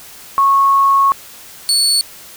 sine / 30% pulse tone pair in turn, 1100 / 4432 Hz, C#6 / C#8, -14 / -1 cents, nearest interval 2 octaves, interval 2413 cents, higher second, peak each -8 dBFS, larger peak neither, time 0.38-1.12 / 1.69-2.01 s, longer first, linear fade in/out 0 ms, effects white hiss -37 dBFS RMS until 2.36 s

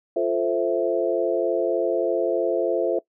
sine chord, F major seventh, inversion none, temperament equal with one note detuned, 348 / 440 / 523.3 / 659.3 Hz, F4 / A4 / C5 / E5, -6 / 0 / 0 / 0 cents, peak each -25 dBFS, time 0.16-2.99 s, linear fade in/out 5 ms, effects noise-tail reverb RT60 0.1 s tail -20 dB re dry

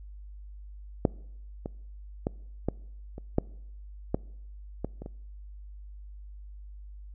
clicks, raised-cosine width 2 ms, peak -7 / -20 / -14 / -13 / -27 / -9 / -12 / -17 / -26 / -26 dBFS, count 10, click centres 1.052 / 1.659 / 2.269 / 2.686 / 3.181 / 3.384 / 4.145 / 4.846 / 5.02 / 5.061 s, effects noise-tail reverb RT60 0.8 s tail -24 dB re dry + added 50 Hz sine -42 dBFS peak until 7.14 s

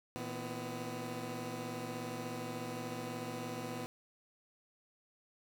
15% pulse tone cluster, 117.3 / 162.9 / 251.2 Hz, A#2 / E3 / B3, +11 / -20 / +30 cents, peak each -38 / -40 / -36 dBFS, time 0.16-3.86 s, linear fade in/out 0 ms, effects none

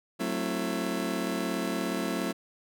30% pulse chord, F# half-diminished seventh, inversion none, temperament just, 185 / 222 / 266.4 / 333 Hz, F#3 / A3 / C4 / E4, 0 / +16 / +31 / +18 cents, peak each -32 dBFS, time 0.19-2.33 s, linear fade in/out 20 ms, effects none

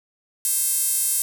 sawtooth tone with high-pass filter, 529 Hz, C5, 19 cents sharp, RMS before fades -22 dBFS, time 0.45-1.22 s, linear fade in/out 0 ms, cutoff 9600 Hz, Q 2.1, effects none

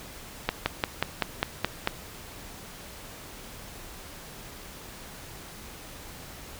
slowing click train, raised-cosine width 0.3 ms, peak -7 dBFS, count 8, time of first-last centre 0.49-1.874 s, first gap 170 ms, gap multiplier 1.05, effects pink hiss -44 dBFS RMS until 6.59 s

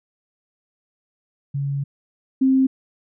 sine tone pair in turn, 140 / 264.3 Hz, C#3 / C4, +18 / +18 cents, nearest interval major seventh, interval 1100 cents, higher second, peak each -21 / -13 dBFS, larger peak second, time 1.54-1.84 / 2.41-2.67 s, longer first, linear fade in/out 10 ms, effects none

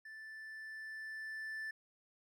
triangle tone with level ramp, 1760 Hz, A6, in tune, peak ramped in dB -47 to -38 dBFS, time 0.05-1.71 s, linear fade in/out 5 ms, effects none

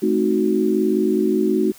sine chord, A diminished seventh, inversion none, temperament equal with one note detuned, 216.3 / 261.6 / 311.1 / 370 Hz, A3 / C4 / Eb4 / Gb4, -29 / 0 / 0 / 0 cents, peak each -21 / -25 / -21 / -19 dBFS, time 0.02-1.72 s, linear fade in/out 10 ms, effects white hiss -46 dBFS RMS until 1.78 s

